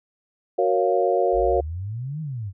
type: chord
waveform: sine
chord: Gb major seventh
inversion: none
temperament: equal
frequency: 370 / 466.2 / 554.4 / 698.5 Hz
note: Gb4 / Bb4 / Db5 / F5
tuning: 0 / 0 / 0 / 0 cents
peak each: -23 / -23 / -23 / -23 dBFS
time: 0.58-1.61 s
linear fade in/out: 10 ms
type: exponential two-way sweep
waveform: sine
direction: up then down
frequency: 48.61 to 160.9 to 90.9 Hz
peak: -27 dBFS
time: 1.32-2.53 s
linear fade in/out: 50 ms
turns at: 2.21 s
effects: none